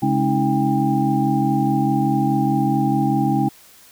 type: tone cluster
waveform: sine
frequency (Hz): 137.2 / 209.9 / 276.4 / 321.2 / 798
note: C#3 / G#3 / C#4 / E4 / G5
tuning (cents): -17 / +19 / -5 / -45 / +31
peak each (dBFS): -22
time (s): 0.02-3.49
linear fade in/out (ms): 10
effects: white hiss -48 dBFS RMS until 3.91 s